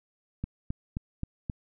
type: click train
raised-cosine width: 5 ms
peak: -19 dBFS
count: 5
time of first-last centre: 0.44-1.498 s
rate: 3.78 Hz
effects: none